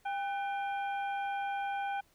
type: harmonic tone with a mistuned harmonic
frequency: 798 Hz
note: G5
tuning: 31 cents sharp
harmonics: 1 / 2 / 3 / 4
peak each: -33 / -41 / -47 / -53 dBFS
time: 0.05-2.01 s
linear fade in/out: 10 ms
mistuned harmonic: 2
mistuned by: -100 cents
effects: pink hiss -68 dBFS RMS until 2.14 s